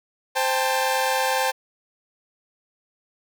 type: tone cluster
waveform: sawtooth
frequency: 522 / 795 / 884 Hz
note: C5 / G5 / A5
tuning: -4 / +24 / +8 cents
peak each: -21 dBFS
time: 0.35-1.52 s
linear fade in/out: 20 ms
effects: none